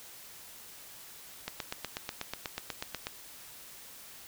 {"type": "click train", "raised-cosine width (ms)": 0.2, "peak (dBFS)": -17, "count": 14, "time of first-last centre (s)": [1.48, 3.069], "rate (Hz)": 8.18, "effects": ["white hiss -50 dBFS RMS until 4.27 s"]}